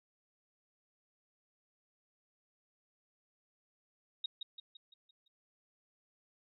sine tone with echo, 3759 Hz, A#7, 14 cents sharp, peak -33 dBFS, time 4.24-4.26 s, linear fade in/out 5 ms, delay 170 ms, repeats 6, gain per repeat -6 dB, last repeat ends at 5.28 s, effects none

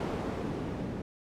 blue noise with low-pass filter sweep, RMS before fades -35 dBFS, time 0-1.02 s, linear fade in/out 5 ms, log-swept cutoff 340 to 210 Hz, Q 0.76, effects none

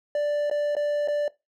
triangle tone with dropouts, 587.3 Hz, D5, in tune, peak -20 dBFS, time 0.15-1.28 s, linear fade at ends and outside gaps 2 ms, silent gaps 0.499-0.512 / 0.752-0.766 / 1.076-1.083 s, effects noise-tail reverb RT60 0.2 s tail -19 dB re dry

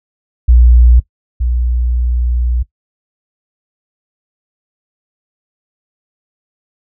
sine tone pair in turn, 60.1 / 60.52 Hz, B1 / B1, -46 / -34 cents, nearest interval unison, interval 12 cents, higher second, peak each -3 / -11 dBFS, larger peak first, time 0.48-1 / 1.4-2.63 s, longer second, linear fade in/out 10 ms, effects noise-tail reverb RT60 0.1 s tail -18 dB re dry

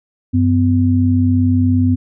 sine tone pair together, 95.7 / 252.7 Hz, G2 / B3, -41 / +40 cents, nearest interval octave + perfect fourth, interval 1681 cents, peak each -13 dBFS, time 0.33-1.96 s, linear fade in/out 20 ms, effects none

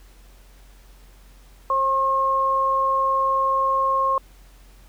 sine tone pair together, 535 / 1076.2 Hz, C5 / C6, +38 / +48 cents, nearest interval octave, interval 1210 cents, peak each -26 / -18 dBFS, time 1.7-4.18 s, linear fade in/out 2 ms, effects added 45 Hz sine -46 dBFS peak until 4.88 s + pink hiss -55 dBFS RMS until 4.88 s

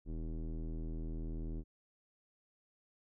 square tone with low-pass filter, 40.17 Hz, E1, 44 cents flat, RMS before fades -40 dBFS, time 0.05-1.64 s, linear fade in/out 50 ms, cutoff 320 Hz, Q 2.2, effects none

